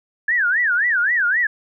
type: tone with vibrato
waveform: sine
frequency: 1665 Hz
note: G#6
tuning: 4 cents sharp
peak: -15 dBFS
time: 0.28-1.47 s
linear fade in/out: 5 ms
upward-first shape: sine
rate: 3.8 Hz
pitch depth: 290 cents each way
effects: none